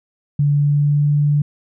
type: tone with pitch glide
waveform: sine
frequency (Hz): 144.6 to 146.45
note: D3 to D3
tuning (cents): -27 to -5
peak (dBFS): -12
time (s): 0.39-1.42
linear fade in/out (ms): 5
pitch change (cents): +22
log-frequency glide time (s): 0.51-1.11
effects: none